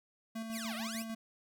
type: tone with tremolo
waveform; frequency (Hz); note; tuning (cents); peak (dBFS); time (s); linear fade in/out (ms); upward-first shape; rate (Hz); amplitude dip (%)
square; 224.4; A3; +34; -38; 0.35-1.15; 10; square; 6.7; 35
type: exponential two-way sweep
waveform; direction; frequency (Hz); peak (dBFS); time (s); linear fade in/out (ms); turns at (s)
10% pulse; down then up; 3204 to 596 to 3204; -32; 0.51-1.05; 50; 0.75
effects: none